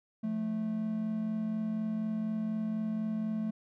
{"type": "tone pair together", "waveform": "triangle", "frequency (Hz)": [174.61, 218.7], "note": ["F3", "A3"], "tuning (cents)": [0, -10], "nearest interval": "major third", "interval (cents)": 390, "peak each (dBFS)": [-38, -29], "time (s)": [0.23, 3.51], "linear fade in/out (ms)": 10, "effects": []}